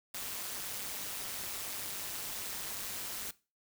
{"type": "noise with amplitude modulation", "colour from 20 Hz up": "white", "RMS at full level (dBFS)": -37, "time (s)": [0.14, 3.31], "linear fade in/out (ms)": 5, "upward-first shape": "sine", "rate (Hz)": 199, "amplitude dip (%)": 70, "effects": ["noise-tail reverb RT60 0.3 s tail -19 dB re dry"]}